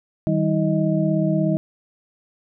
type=tone cluster; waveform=sine; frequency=157.3 / 194 / 319.7 / 627 Hz; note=D#3 / G3 / D#4 / D#5; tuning=+19 / -18 / +47 / +13 cents; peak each=-21 / -22 / -23 / -25 dBFS; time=0.27-1.57 s; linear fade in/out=0 ms; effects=none